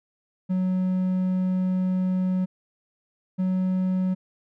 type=tone pair in turn; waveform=triangle; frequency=185 / 185.66 Hz; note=F#3 / F#3; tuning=0 / +6 cents; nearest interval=unison; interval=6 cents; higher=second; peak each=-19 dBFS; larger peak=neither; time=0.49-2.46 / 3.38-4.15 s; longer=first; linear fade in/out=20 ms; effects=none